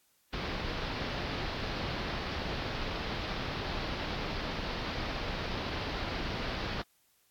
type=low-pass noise; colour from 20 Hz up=pink; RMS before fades=-36 dBFS; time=0.33-6.82 s; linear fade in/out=2 ms; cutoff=4900 Hz; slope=48 dB/octave; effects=white hiss -70 dBFS RMS until 7.3 s + AAC 64 kbps